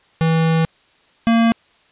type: tone pair in turn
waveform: square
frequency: 162.4 / 229.5 Hz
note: E3 / A#3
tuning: -26 / -27 cents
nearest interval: tritone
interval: 599 cents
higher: second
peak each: -14 / -12 dBFS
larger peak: second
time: 0.21-0.65 / 1.27-1.52 s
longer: first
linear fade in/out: 0 ms
effects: white hiss -55 dBFS RMS until 1.91 s + resampled to 8000 Hz